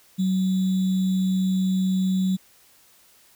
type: tone with sample-and-hold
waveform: sine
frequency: 187.8 Hz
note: F#3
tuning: 26 cents sharp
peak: -19 dBFS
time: 0.18-2.37 s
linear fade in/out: 20 ms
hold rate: 3675 Hz
effects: white hiss -56 dBFS RMS until 3.35 s